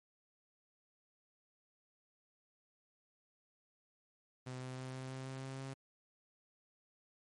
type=tone with pitch steps; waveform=sawtooth; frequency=127.9 / 128.79 / 129.69 / 130.59 / 131.5 / 132.41 / 133.33 / 134.26 Hz; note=C3 / C3 / C3 / C3 / C3 / C3 / C3 / C3; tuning=-39 / -27 / -15 / -3 / +9 / +21 / +33 / +45 cents; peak=-39 dBFS; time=4.46-5.74 s; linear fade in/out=10 ms; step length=160 ms; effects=MP3 48 kbps